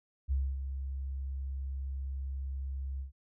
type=tone with ADSR envelope; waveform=sine; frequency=67.4 Hz; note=C#2; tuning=48 cents flat; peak=-26 dBFS; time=0.28-3.12 s; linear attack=35 ms; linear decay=250 ms; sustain=-8 dB; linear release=120 ms; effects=none